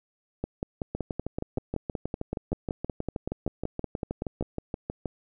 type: two click trains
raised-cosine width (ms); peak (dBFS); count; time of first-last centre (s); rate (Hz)
2; -17 / -16; 27 / 22; 0.95-5.057 / 0.44-4.41; 6.33 / 5.29
effects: none